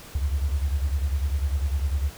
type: beating tone pair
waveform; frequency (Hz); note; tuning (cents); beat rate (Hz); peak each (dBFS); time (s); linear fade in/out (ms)
sine; 68.6 / 78.6; C#2 / D#2; -17 / +18; 10; -23 / -28; 0.15-2.1; 5
effects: pink hiss -44 dBFS RMS until 2.17 s